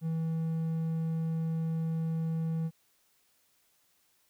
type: tone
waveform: triangle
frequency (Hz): 162.3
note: E3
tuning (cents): -27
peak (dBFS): -27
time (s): 0.01-2.71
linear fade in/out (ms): 50
effects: white hiss -70 dBFS RMS until 4.29 s